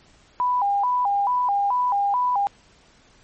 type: tone with vibrato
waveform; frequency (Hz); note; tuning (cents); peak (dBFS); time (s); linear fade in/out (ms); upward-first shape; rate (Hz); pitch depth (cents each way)
sine; 893; A5; +25; -18; 0.4-2.47; 0; square; 2.3; 180
effects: pink hiss -55 dBFS RMS until 3.23 s + MP3 32 kbps